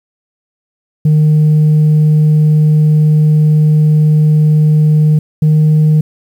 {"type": "tone pair in turn", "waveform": "sine", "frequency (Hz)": [153, 154.15], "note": ["D#3", "D#3"], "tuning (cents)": [-29, -16], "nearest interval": "unison", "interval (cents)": 13, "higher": "second", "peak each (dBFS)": -3, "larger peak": "neither", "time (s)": [[1.05, 5.19], [5.42, 6.01]], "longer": "first", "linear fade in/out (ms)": 5, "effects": ["tanh soft clip ceiling -4 dBFS", "7-bit"]}